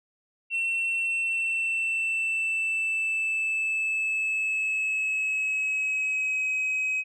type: tone with pitch glide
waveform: sine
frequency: 2705 to 2538 Hz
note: E7 to D#7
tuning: +44 to +34 cents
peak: -22 dBFS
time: 0.5-7.04 s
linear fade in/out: 50 ms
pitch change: -110 cents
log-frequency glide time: 1.01-6.5 s
effects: tanh soft clip ceiling -23 dBFS